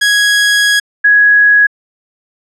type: tone pair in turn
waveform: sawtooth / sine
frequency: 1661.2 / 1668.5 Hz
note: G#6 / G#6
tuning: 0 / +8 cents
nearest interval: unison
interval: 8 cents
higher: second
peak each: -4 dBFS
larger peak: neither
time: 0.01-0.8 / 1.04-1.67 s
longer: first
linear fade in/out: 10 ms
effects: low-pass 9000 Hz 12 dB/octave